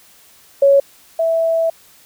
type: tone pair in turn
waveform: sine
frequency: 556 / 657 Hz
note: C#5 / E5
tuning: +5 / -6 cents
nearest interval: minor third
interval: 289 cents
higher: second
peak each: -7 / -13 dBFS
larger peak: first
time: 0.62-0.8 / 1.19-1.7 s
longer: second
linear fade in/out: 5 ms
effects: white hiss -48 dBFS RMS until 2.05 s